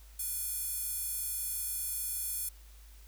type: tone with high-pass filter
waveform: square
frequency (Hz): 487.8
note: B4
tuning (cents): -21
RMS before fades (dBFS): -36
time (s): 0.19-2.49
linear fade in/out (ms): 5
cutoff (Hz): 11000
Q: 1.5
effects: added 52 Hz sine -51 dBFS peak until 3.07 s + white hiss -61 dBFS RMS until 3.07 s